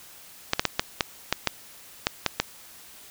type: clicks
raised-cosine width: 0.2 ms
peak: -3 dBFS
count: 10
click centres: 0.534 / 0.595 / 0.653 / 0.795 / 1.008 / 1.326 / 1.473 / 2.069 / 2.263 / 2.4 s
effects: white hiss -48 dBFS RMS until 3.1 s